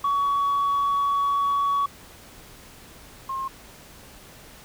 sine tone pair in turn, 1126 / 1068.7 Hz, C#6 / C6, +27 / +36 cents, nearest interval minor second, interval 91 cents, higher first, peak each -18 / -26 dBFS, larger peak first, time 0.04-1.86 / 3.29-3.48 s, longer first, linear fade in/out 5 ms, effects tanh soft clip ceiling -18 dBFS + pink hiss -47 dBFS RMS until 4.64 s

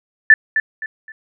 sine tone with echo, 1760 Hz, A6, in tune, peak -3 dBFS, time 0.3-0.34 s, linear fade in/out 2 ms, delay 260 ms, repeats 3, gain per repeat -10 dB, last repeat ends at 1.12 s, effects none

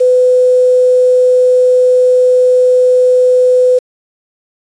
sine tone with quantisation, 503 Hz, B4, 32 cents sharp, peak -5 dBFS, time 0-3.79 s, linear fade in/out 10 ms, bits 5, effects resampled to 22050 Hz

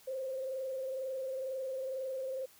sine tone with frequency modulation, 526 Hz, C5, 9 cents sharp, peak -35 dBFS, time 0.07-2.46 s, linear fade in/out 10 ms, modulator 22.1 Hz, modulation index 0.59, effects white hiss -61 dBFS RMS until 2.59 s

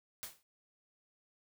white noise with exponential decay, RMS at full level -40 dBFS, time 0.23-0.43 s, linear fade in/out 0 ms, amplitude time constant 42 ms, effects none

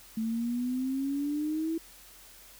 sine exponential sweep, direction up, 219.7 to 329.6 Hz, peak -28 dBFS, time 0.17-1.78 s, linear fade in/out 5 ms, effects added 43 Hz sine -61 dBFS peak until 2.59 s + white hiss -53 dBFS RMS until 2.59 s

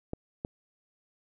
clicks, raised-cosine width 2 ms, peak -20 dBFS, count 2, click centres 0.134 / 0.449 s, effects none

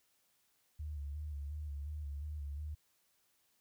sine tone with vibrato, 73.42 Hz, D2, in tune, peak -39 dBFS, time 0.79-2.75 s, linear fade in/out 10 ms, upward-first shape square, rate 2.8 Hz, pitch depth 51 cents each way, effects white hiss -75 dBFS RMS until 3.6 s

